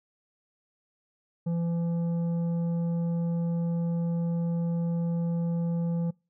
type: tone with tanh clipping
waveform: sine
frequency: 169.2 Hz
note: E3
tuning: 45 cents sharp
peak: -27 dBFS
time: 1.46-6.11 s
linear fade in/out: 10 ms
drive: 8 dB
effects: noise-tail reverb RT60 0.3 s tail -26 dB re dry